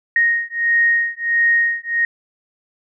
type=beating tone pair; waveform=sine; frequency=1864.7 / 1866.2 Hz; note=A#6 / A#6; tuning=0 / +1 cents; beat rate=1.5 Hz; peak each=-17 dBFS; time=0.16-2.05 s; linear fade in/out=2 ms; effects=none

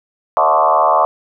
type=tone with frequency modulation; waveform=sine; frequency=880 Hz; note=A5; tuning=in tune; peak=-9 dBFS; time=0.37-1.05 s; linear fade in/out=0 ms; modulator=75.9 Hz; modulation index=4; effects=none

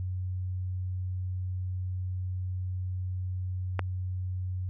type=click; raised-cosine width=0.5 ms; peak=-14 dBFS; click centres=3.793 s; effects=added 92 Hz sine -30 dBFS peak until 4.69 s

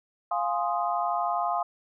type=chord; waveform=sine; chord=F minor seventh; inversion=none; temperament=equal; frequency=698.5 / 830.6 / 1046.5 / 1244.5 Hz; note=F5 / Ab5 / C6 / Eb6; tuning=0 / 0 / 0 / 0 cents; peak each=-28 / -31 / -31 / -32 dBFS; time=0.31-1.63 s; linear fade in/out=5 ms; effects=none

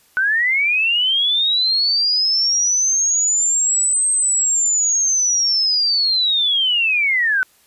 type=linear two-way sweep; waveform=sine; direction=up then down; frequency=1480 to 8350 to 1480 Hz; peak=-14 dBFS; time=0.17-7.43 s; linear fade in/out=0 ms; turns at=4.09 s; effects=white hiss -55 dBFS RMS until 7.66 s + resampled to 32000 Hz

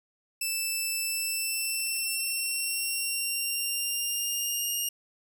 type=tone with pitch glide; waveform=10% pulse; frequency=2645 to 2835 Hz; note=E7 to F7; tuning=+5 to +25 cents; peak=-20 dBFS; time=0.41-4.89 s; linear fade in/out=5 ms; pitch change=+120 cents; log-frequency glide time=1.04-4.7 s; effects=none

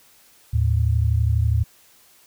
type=tone pair together; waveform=sine; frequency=77.78 / 110 Hz; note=D#2 / A2; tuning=0 / 0 cents; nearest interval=tritone; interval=600 cents; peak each=-19 dBFS; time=0.53-1.64 s; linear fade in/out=10 ms; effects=white hiss -54 dBFS RMS until 2.26 s

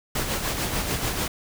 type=noise with tremolo; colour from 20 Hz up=pink; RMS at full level=-25 dBFS; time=0.15-1.28 s; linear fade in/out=5 ms; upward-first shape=sine; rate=6.8 Hz; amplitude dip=45%; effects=none

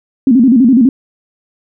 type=tone with vibrato; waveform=sine; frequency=247.8 Hz; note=B3; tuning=6 cents sharp; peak=-4 dBFS; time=0.27-0.89 s; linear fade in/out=2 ms; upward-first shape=square; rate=12 Hz; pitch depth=140 cents each way; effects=none

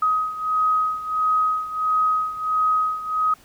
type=beating tone pair; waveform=sine; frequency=1260 / 1261.5 Hz; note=D#6 / D#6; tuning=+21 / +23 cents; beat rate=1.5 Hz; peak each=-20 / -24 dBFS; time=0.02-3.34 s; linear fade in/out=5 ms; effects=pink hiss -52 dBFS RMS until 3.44 s

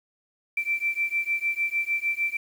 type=beating tone pair; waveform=sine; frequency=2337 / 2343.6 Hz; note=D7 / D7; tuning=-9 / -4 cents; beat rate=6.6 Hz; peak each=-27 dBFS; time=0.57-2.37 s; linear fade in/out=5 ms; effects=8-bit

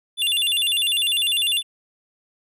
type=tone with vibrato; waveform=square; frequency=3126 Hz; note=G7; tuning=6 cents flat; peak=-19 dBFS; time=0.17-1.63 s; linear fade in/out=50 ms; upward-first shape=square; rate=10 Hz; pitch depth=190 cents each way; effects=none

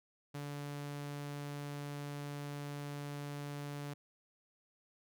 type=tone; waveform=sawtooth; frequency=144.3 Hz; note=D3; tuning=30 cents flat; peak=-37 dBFS; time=0.34-3.94 s; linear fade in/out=10 ms; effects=none

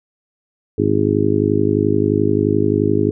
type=harmonic tone; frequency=51.5 Hz; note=G#1; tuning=14 cents flat; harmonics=2 / 3 / 4 / 5 / 6 / 7 / 8; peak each=-21 / -24 / -24 / -21 / -19 / -21 / -19 dBFS; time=0.78-3.11 s; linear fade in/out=5 ms; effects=none

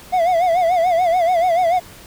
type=tone with vibrato; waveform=triangle; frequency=698.5 Hz; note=F5; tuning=in tune; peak=-11 dBFS; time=0.12-1.8 s; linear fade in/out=20 ms; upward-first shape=sine; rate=6.9 Hz; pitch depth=110 cents each way; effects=pink hiss -41 dBFS RMS until 2.06 s

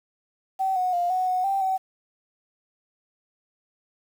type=tone with pitch steps; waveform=sine; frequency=766 / 733 / 702 / 741 / 736 / 783 / 760 Hz; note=G5 / F#5 / F5 / F#5 / F#5 / G5 / F#5; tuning=-40 / -16 / +9 / +2 / -9 / -2 / +46 cents; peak=-21 dBFS; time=0.59-1.78 s; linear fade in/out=20 ms; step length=170 ms; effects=8-bit

